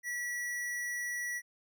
square tone, 1941 Hz, B6, 31 cents flat, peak -35 dBFS, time 0.03-1.42 s, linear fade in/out 50 ms, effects none

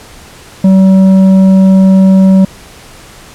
sine tone with tanh clipping, 190.6 Hz, G3, 48 cents flat, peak -3 dBFS, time 0.64-2.45 s, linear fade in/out 5 ms, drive 7 dB, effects pink hiss -34 dBFS RMS until 3.34 s + low-pass 11000 Hz 12 dB/octave

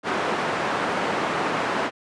white band-pass noise, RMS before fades -25 dBFS, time 0.03-1.91 s, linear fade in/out 50 ms, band 190 to 1300 Hz, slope 12 dB/octave, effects resampled to 22050 Hz

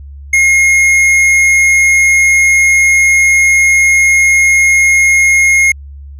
sine tone with hard clipping, 2148 Hz, C7, 45 cents sharp, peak -7 dBFS, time 0.33-5.72 s, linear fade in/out 5 ms, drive 9 dB, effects added 70 Hz sine -27 dBFS peak until 6.19 s

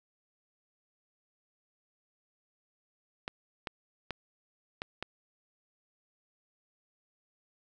clicks, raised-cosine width 0.3 ms, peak -19 dBFS, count 5, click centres 3.279 / 3.672 / 4.107 / 4.819 / 5.026 s, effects none

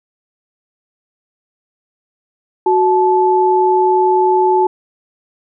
sine tone pair together, 370 / 869.2 Hz, F#4 / A5, 0 / -21 cents, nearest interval octave + minor third, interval 1479 cents, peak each -12 dBFS, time 2.66-4.67 s, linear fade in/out 5 ms, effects none

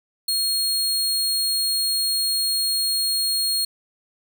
sawtooth tone, 4275 Hz, C8, 36 cents sharp, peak -17 dBFS, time 0.28-3.65 s, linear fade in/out 5 ms, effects 9-bit

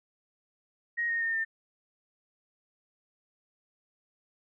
sine tone with pitch steps, 1879 / 1853.1 / 1827.6 / 1802.5 Hz, A#6 / A#6 / A#6 / A6, +13 / -11 / -35 / +41 cents, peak -27 dBFS, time 0.97-1.45 s, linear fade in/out 20 ms, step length 120 ms, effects none

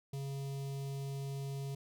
square tone with notch filter, 137.9 Hz, C#3, 9 cents flat, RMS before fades -40 dBFS, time 0.13-1.75 s, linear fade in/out 5 ms, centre 1500 Hz, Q 0.57, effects none

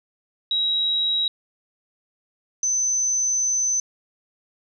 sine tone pair in turn, 3846 / 6105 Hz, B7 / G8, -47 / -47 cents, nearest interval minor sixth, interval 800 cents, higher second, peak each -19 dBFS, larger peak neither, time 0.51-1.28 / 2.63-3.8 s, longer second, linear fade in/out 2 ms, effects none

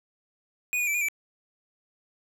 square tone with pitch steps, 2474 / 2450 / 2322 / 2437 / 2317 Hz, D#7 / D#7 / D7 / D#7 / D7, -10 / -27 / -20 / -37 / -24 cents, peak -25 dBFS, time 0.73-1.085 s, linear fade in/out 0 ms, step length 71 ms, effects none

